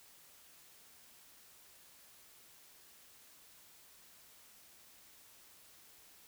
silence, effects white hiss -61 dBFS RMS until 6.27 s

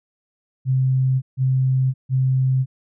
sine tone bursts, 130.81 Hz, C3, in tune, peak -15 dBFS, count 3, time 0.65-2.66 s, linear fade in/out 50 ms, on 570 ms, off 150 ms, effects none

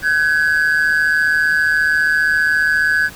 triangle ring-modulated tone, 1594 Hz, G6, 28 cents sharp, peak -7 dBFS, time 0.02-3.1 s, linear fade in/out 50 ms, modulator 77.4 Hz, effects tanh soft clip ceiling -4 dBFS + pink hiss -37 dBFS RMS until 3.15 s

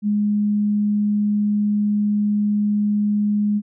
sine tone, 207.7 Hz, G#3, in tune, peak -16 dBFS, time 0.02-3.62 s, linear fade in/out 50 ms, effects none

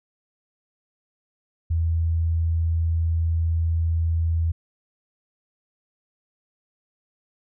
sine tone, 82.41 Hz, E2, in tune, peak -19 dBFS, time 1.7-4.52 s, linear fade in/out 10 ms, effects none

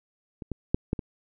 clicks, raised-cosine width 3 ms, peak -24 / -18 / -8 / -12 / -19 dBFS, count 5, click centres 0.422 / 0.517 / 0.745 / 0.931 / 0.992 s, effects none

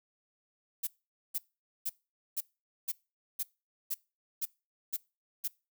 violet noise bursts, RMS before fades -33 dBFS, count 10, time 0.83-5.48 s, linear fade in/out 10 ms, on 42 ms, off 470 ms, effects noise-tail reverb RT60 0.3 s tail -24 dB re dry

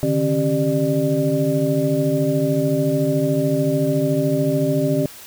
sine tone cluster, 140 / 153.7 / 271.3 / 390.1 / 597 Hz, C#3 / D#3 / C#4 / G4 / D5, +18 / -21 / -37 / -8 / +28 cents, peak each -25 / -22 / -21 / -24 / -22 dBFS, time 0.03-5.06 s, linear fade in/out 0 ms, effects white hiss -40 dBFS RMS until 5.26 s

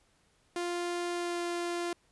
sawtooth tone with pitch glide, 349.2 to 346.6 Hz, F4 to F4, 0 to -13 cents, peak -28 dBFS, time 0.56-1.93 s, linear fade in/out 2 ms, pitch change -13 cents, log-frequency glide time 1.13-1.42 s, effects pink hiss -69 dBFS RMS until 2.11 s + resampled to 24000 Hz

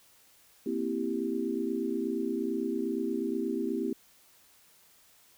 sine chord, C dominant seventh, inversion third, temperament equal, 233.1 / 261.6 / 329.6 / 392 Hz, Bb3 / C4 / E4 / G4, 0 / 0 / 0 / 0 cents, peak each -35 / -34 / -34 / -34 dBFS, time 0.66-3.93 s, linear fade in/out 5 ms, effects white hiss -61 dBFS RMS until 5.37 s

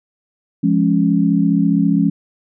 sine chord, Db major, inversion first, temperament equal with one note detuned, 172.81 / 207.7 / 277.2 Hz, F3 / Ab3 / Db4, -18 / 0 / 0 cents, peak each -16 dBFS, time 0.63-2.1 s, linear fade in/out 10 ms, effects none

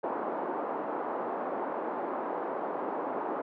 white band-pass noise, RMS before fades -34 dBFS, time 0.03-3.42 s, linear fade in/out 10 ms, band 260 to 1000 Hz, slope 24 dB/octave, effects none

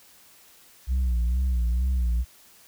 sine tone with vibrato, 61.4 Hz, B1, 9 cents flat, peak -18 dBFS, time 0.87-2.25 s, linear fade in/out 50 ms, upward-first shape sine, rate 2.2 Hz, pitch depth 92 cents each way, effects tanh soft clip ceiling -20 dBFS + white hiss -54 dBFS RMS until 2.67 s

